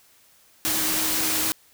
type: tone in noise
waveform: sine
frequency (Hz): 314.8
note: D#4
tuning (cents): +20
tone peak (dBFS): -33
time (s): 0.65-1.52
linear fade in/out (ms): 0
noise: white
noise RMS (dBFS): -24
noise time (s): 0.65-1.52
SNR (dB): -12
effects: white hiss -57 dBFS RMS until 1.73 s